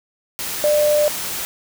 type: tone in noise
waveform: sine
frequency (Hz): 596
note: D5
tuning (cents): +25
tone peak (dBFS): -13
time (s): 0.64-1.08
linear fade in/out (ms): 0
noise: white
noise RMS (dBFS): -26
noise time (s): 0.39-1.45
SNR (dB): +10
effects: none